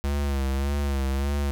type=tone with vibrato; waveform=square; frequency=69.3 Hz; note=C#2; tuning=in tune; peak=-24 dBFS; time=0.04-1.51 s; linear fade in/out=0 ms; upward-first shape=sine; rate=1.7 Hz; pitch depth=59 cents each way; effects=9-bit